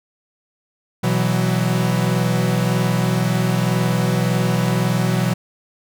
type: chord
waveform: 45% pulse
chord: B suspended fourth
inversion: none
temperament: equal with one note detuned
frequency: 123.47 / 164.81 / 186.71 Hz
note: B2 / E3 / F#3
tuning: 0 / 0 / +16 cents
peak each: -20 / -21 / -21 dBFS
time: 1.03-5.34 s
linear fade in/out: 10 ms
effects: none